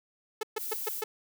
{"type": "tone bursts", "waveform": "sawtooth", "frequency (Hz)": 433.7, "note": "A4", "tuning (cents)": -25, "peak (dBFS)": -25, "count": 5, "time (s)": [0.41, 1.04], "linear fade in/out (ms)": 5, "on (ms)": 22, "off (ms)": 130}
{"type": "noise", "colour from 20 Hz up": "violet", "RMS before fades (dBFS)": -36, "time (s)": [0.57, 1.04], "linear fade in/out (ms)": 50}
{"effects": []}